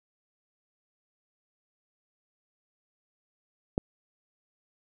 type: click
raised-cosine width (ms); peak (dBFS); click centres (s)
2; -12; 3.779
effects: none